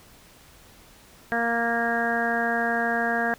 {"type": "harmonic tone", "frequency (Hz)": 233.1, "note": "A#3", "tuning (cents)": 0, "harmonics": [1, 2, 3, 4, 5, 6, 7, 8], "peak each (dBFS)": [-30, -31, -27, -36, -37, -36, -26, -34], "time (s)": [1.32, 3.34], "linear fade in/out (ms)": 0, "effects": ["pink hiss -52 dBFS RMS until 3.38 s"]}